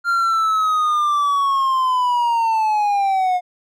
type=linear sweep; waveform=triangle; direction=down; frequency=1396.9 to 715 Hz; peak=-13 dBFS; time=0.04-3.41 s; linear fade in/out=50 ms; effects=none